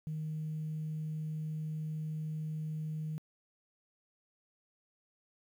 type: tone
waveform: sine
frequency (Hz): 155.56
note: D#3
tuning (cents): 0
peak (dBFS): -34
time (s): 0.07-3.18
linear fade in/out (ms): 0
effects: tanh soft clip ceiling -31 dBFS + 11-bit